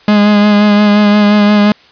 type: tone with vibrato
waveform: 45% pulse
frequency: 207.5 Hz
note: G#3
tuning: 1 cent flat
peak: -5 dBFS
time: 0.08-1.72 s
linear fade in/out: 2 ms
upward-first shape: sine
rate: 5.7 Hz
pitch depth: 22 cents each way
effects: white hiss -43 dBFS RMS until 1.91 s + resampled to 11025 Hz